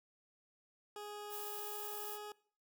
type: tone with pitch glide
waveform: 20% pulse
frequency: 415.3 to 418.4 Hz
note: G#4 to G#4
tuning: 0 to +13 cents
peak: -40 dBFS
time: 0.96-2.32 s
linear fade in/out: 2 ms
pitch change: +13 cents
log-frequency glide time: 1.28-2.21 s
type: noise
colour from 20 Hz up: violet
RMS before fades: -46 dBFS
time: 1.29-2.19 s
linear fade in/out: 50 ms
effects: noise-tail reverb RT60 0.5 s tail -21 dB re dry